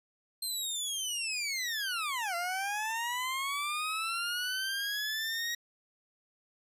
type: linear two-way sweep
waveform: 20% pulse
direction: down then up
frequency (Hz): 4186 to 680 to 1898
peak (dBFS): -27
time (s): 0.42-5.55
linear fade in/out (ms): 5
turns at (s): 2.35
effects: resampled to 32000 Hz